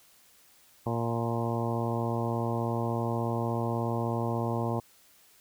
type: harmonic tone with a mistuned harmonic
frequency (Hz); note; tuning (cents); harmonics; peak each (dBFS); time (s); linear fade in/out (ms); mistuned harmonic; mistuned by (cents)
116.54; A#2; 0; 1 / 2 / 3 / 4 / 5 / 6 / 7 / 8 / 9; -31 / -34 / -36 / -37 / -38 / -39 / -39 / -40 / -41; 0.86-4.8; 5; 7; +29
effects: white hiss -60 dBFS RMS until 5.4 s